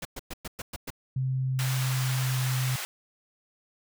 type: noise bursts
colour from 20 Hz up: pink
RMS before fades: -36 dBFS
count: 7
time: 0.02-0.904 s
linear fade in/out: 5 ms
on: 32 ms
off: 110 ms
type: tone with pitch glide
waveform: sine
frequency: 130.81 to 128.93 Hz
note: C3 to C3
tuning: 0 to -25 cents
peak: -25 dBFS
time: 1.16-2.76 s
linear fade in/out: 5 ms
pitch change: -25 cents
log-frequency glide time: 1.45-2.44 s
type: high-pass noise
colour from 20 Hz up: pink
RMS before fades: -35 dBFS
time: 1.59-2.85 s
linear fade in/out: 0 ms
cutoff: 1000 Hz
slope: 12 dB/octave
effects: none